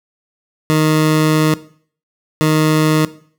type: tone pair in turn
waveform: 20% pulse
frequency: 155.56 / 155.56 Hz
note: D#3 / D#3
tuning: 0 / 0 cents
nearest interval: unison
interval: 0 cents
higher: neither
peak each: -6 dBFS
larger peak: neither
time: 0.7-1.54 / 2.41-3.05 s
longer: first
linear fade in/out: 0 ms
effects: noise-tail reverb RT60 0.5 s tail -17 dB re dry